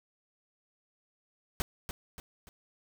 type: noise with echo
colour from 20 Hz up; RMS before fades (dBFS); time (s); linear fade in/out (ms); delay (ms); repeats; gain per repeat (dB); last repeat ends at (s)
pink; -31; 1.6-1.62; 0; 290; 3; -7; 2.49
effects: none